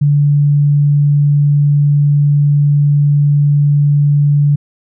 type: tone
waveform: sine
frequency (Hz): 145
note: D3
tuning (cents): -22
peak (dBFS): -7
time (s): 0.01-4.56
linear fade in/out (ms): 10
effects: none